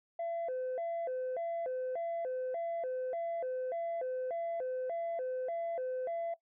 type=tone with vibrato; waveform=sine; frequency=587.3 Hz; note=D5; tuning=in tune; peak=-32 dBFS; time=0.19-6.34 s; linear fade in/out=5 ms; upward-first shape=square; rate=1.7 Hz; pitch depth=240 cents each way; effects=noise-tail reverb RT60 0.1 s tail -17 dB re dry + tanh soft clip ceiling -32 dBFS